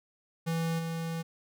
square tone with level steps, 164.81 Hz, E3, in tune, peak -29 / -33 dBFS, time 0.46-1.23 s, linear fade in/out 20 ms, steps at 0.78 s, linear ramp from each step 20 ms, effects none

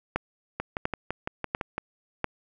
two click trains, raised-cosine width 0.5 ms, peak -10 / -14 dBFS, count 4 / 8, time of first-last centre 0.16-2.243 / 0.6-1.78 s, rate 1.44 / 5.93 Hz, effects none

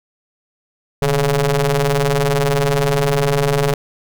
sawtooth ring-modulated tone, 138.59 Hz, C#3, in tune, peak -7 dBFS, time 1.02-3.74 s, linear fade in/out 2 ms, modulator 287 Hz, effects none

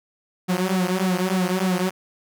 sawtooth tone with flanger, 184.8 Hz, F#3, 2 cents flat, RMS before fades -22 dBFS, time 0.48-1.91 s, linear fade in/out 20 ms, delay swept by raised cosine 1.9 to 7 ms, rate 3.3 Hz, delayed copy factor -0.9, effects none

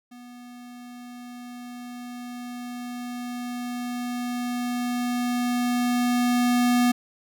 square tone with level ramp, 244.5 Hz, B3, 17 cents flat, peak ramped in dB -43 to -18 dBFS, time 0.11-6.92 s, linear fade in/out 10 ms, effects none

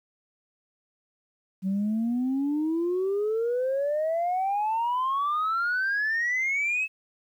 sine exponential sweep, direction up, 186.3 to 2619 Hz, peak -22 dBFS, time 1.62-6.88 s, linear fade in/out 50 ms, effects tanh soft clip ceiling -21 dBFS + 10-bit

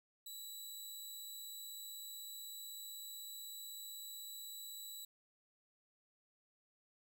15% pulse tone, 3933 Hz, B7, 8 cents flat, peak -40 dBFS, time 0.26-5.05 s, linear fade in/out 5 ms, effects none

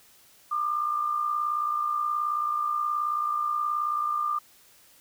sine tone with amplitude modulation, 1199 Hz, D6, 36 cents sharp, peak -22 dBFS, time 0.51-4.39 s, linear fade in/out 10 ms, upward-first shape sine, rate 58.7 Hz, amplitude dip 55%, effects white hiss -57 dBFS RMS until 5 s

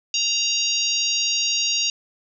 harmonic tone with a mistuned harmonic, 941 Hz, A#5, 16 cents sharp, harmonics 3 / 4 / 5 / 6 / 7, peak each -24 / -28 / -25 / -28 / -26 dBFS, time 0.14-1.9 s, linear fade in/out 2 ms, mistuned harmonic 3, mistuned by -19 cents, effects none

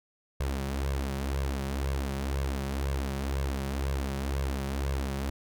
sawtooth tone with flanger, 68.2 Hz, C#2, 28 cents flat, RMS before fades -31 dBFS, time 0.4-5.3 s, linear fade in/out 5 ms, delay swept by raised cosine 1.8 to 5.4 ms, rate 2 Hz, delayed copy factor +0.7, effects none

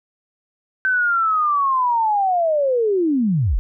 sine linear sweep, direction down, 1543 to 31.78 Hz, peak -15 dBFS, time 0.85-3.59 s, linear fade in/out 0 ms, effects none

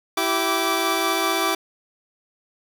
15% pulse tone cluster, 331 / 386.9 / 1166 Hz, E4 / G4 / D6, +7 / -23 / -13 cents, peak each -18 dBFS, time 0.17-1.55 s, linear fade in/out 5 ms, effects none

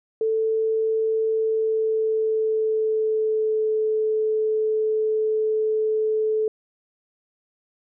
sine tone with pitch glide, 442.1 to 434.3 Hz, A4 to A4, +8 to -23 cents, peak -19 dBFS, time 0.21-6.48 s, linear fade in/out 2 ms, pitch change -31 cents, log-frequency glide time 1.29-3.69 s, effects none

